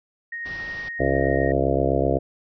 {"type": "tone with tremolo", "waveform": "sine", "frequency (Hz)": 1864.7, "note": "A#6", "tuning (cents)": 0, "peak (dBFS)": -28, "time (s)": [0.32, 1.52], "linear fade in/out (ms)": 5, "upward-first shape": "triangle", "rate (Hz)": 11, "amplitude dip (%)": 25}
{"type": "low-pass noise", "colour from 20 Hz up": "pink", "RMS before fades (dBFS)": -41, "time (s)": [0.45, 0.89], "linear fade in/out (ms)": 10, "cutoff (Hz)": 5600, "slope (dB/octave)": 96}
{"type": "harmonic tone", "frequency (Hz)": 67.8, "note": "C#2", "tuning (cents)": -38, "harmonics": [1, 2, 4, 5, 6, 7, 8, 9, 10], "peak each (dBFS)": [-27, -27, -27, -27, -27, -27, -27, -27, -27], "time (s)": [0.99, 2.19], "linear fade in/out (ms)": 20}
{"effects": []}